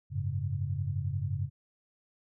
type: chord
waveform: sine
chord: F# suspended second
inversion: none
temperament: equal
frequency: 92.5 / 103.83 / 138.59 Hz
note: F#2 / G#2 / C#3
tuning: 0 / 0 / 0 cents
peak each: -34 dBFS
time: 0.1-1.5 s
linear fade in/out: 50 ms
effects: none